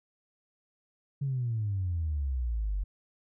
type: exponential sweep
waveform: sine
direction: down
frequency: 142.6 to 46 Hz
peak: -27 dBFS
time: 1.21-2.84 s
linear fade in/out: 10 ms
effects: tanh soft clip ceiling -23 dBFS